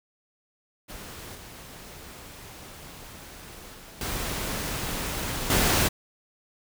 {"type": "noise with level steps", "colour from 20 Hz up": "pink", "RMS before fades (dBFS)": [-41, -44, -46, -31, -22], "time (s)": [0.88, 5.89], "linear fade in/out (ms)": 20, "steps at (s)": [1.35, 3.74, 4.01, 5.5], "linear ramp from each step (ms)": 2, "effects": []}